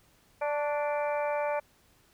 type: harmonic tone with a mistuned harmonic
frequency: 293.7 Hz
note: D4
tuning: in tune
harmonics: 2 / 3 / 4 / 5 / 6 / 7 / 8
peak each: -29 / -33 / -41 / -42 / -46 / -49 / -41 dBFS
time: 0.41-1.6 s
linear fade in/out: 10 ms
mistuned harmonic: 4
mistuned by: -29 cents
effects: pink hiss -64 dBFS RMS until 2.13 s